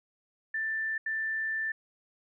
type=tone bursts at uneven times; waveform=sine; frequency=1772 Hz; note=A6; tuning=12 cents sharp; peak=-29 dBFS; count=2; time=0.54-0.98 / 1.06-1.72 s; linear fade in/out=5 ms; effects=none